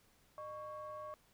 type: ring-modulated tone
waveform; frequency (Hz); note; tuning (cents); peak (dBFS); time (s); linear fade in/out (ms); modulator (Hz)
triangle; 251.7; B3; +33; -39; 0.38-1.14; 0; 862
effects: pink hiss -70 dBFS RMS until 1.33 s